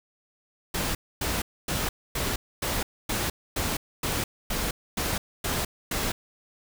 pink noise bursts, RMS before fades -28 dBFS, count 12, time 0.74-6.12 s, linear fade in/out 5 ms, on 210 ms, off 260 ms, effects none

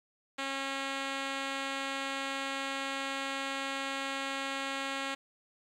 5% pulse tone with low-pass filter, 272.4 Hz, C#4, 30 cents flat, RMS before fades -36 dBFS, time 0.38-5.15 s, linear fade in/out 10 ms, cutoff 6100 Hz, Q 0.93, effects 10-bit

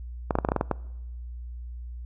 clicks, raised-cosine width 1 ms, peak -9 dBFS, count 9, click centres 0.308 / 0.354 / 0.387 / 0.449 / 0.488 / 0.519 / 0.563 / 0.611 / 0.713 s, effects noise-tail reverb RT60 1.0 s tail -23 dB re dry + added 60 Hz sine -35 dBFS peak until 2.05 s

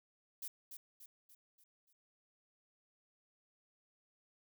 violet noise with echo, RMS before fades -44 dBFS, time 0.42-0.48 s, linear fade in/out 5 ms, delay 290 ms, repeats 5, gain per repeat -6 dB, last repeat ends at 1.93 s, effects none

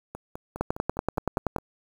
two click trains, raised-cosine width 1 ms, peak -22 / -10 dBFS, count 8 / 11, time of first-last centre 0.15-1.584 / 0.61-1.562 s, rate 4.88 / 10.5 Hz, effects 7-bit

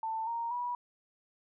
sine tone with pitch steps, 890 / 930.5 / 972.8 Hz, A5 / A#5 / B5, +20 / -3 / -26 cents, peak -32 dBFS, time 0.03-0.75 s, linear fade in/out 2 ms, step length 240 ms, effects none

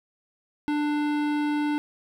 sine tone with hard clipping, 296.1 Hz, D4, 14 cents sharp, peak -25 dBFS, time 0.68-1.78 s, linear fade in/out 0 ms, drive 17 dB, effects none

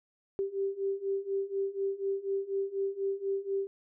sine beating tone pair, 390 / 394.1 Hz, G4 / G4, -9 / +9 cents, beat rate 4.1 Hz, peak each -34 / -32 dBFS, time 0.39-3.67 s, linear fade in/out 0 ms, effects none

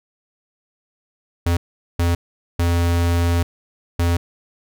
square tone bursts at uneven times, 85.8 Hz, F2, 30 cents flat, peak -16 dBFS, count 4, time 1.46-1.57 / 1.99-2.15 / 2.59-3.43 / 3.99-4.17 s, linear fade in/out 5 ms, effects none

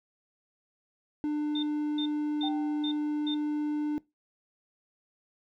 triangle tone, 298.7 Hz, D4, 29 cents sharp, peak -25 dBFS, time 1.24-3.98 s, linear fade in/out 0 ms
sine tone bursts, 3612 Hz, A7, 45 cents sharp, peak -33 dBFS, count 5, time 1.55-3.345 s, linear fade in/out 5 ms, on 79 ms, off 350 ms
sine tone with exponential decay, 780 Hz, G5, 9 cents flat, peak -32 dBFS, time 2.43-3.31 s, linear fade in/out 5 ms, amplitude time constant 190 ms
effects noise-tail reverb RT60 0.2 s tail -21 dB re dry

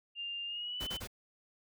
sine tone with pitch glide, 2800 to 3036 Hz, F7 to F#7, +4 to +44 cents, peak -37 dBFS, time 0.15-1.01 s, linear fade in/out 50 ms, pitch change +140 cents, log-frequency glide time 0.46-0.89 s
pink noise bursts, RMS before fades -42 dBFS, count 3, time 0.8-1.074 s, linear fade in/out 10 ms, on 72 ms, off 29 ms
effects none

